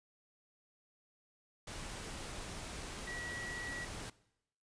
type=tone in noise; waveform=sine; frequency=1929 Hz; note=B6; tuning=41 cents flat; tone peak=-42 dBFS; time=3.07-3.85 s; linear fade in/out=5 ms; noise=pink; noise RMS=-45 dBFS; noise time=1.67-4.1 s; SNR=0 dB; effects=noise-tail reverb RT60 0.8 s tail -20 dB re dry + resampled to 22050 Hz